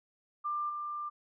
sine tone with level steps, 1190 Hz, D6, 22 cents sharp, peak -31 / -35 dBFS, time 0.44-1.1 s, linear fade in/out 20 ms, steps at 0.69 s, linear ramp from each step 10 ms, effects none

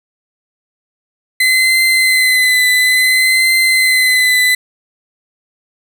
35% pulse tone with vibrato, 2036 Hz, C7, 48 cents flat, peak -7 dBFS, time 1.4-4.55 s, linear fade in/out 5 ms, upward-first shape triangle, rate 0.58 Hz, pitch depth 31 cents each way, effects none

